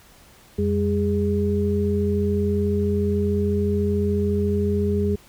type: tone cluster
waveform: sine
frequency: 87.5 / 201.4 / 410.7 Hz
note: F2 / G3 / G#4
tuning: +4 / +47 / -19 cents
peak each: -23 dBFS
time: 0.58-5.16 s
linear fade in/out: 10 ms
effects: pink hiss -51 dBFS RMS until 5.28 s